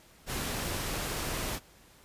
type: noise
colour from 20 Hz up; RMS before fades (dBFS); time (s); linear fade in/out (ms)
pink; -34; 0.26-1.6; 50
effects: pink hiss -58 dBFS RMS until 2.04 s + resampled to 32000 Hz